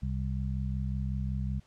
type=harmonic tone; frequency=65.41 Hz; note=C2; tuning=in tune; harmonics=1 / 2 / 3; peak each=-32 / -34 / -37 dBFS; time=0.02-1.6 s; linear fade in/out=10 ms; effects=pink hiss -65 dBFS RMS until 1.66 s + low-pass 7000 Hz 12 dB/octave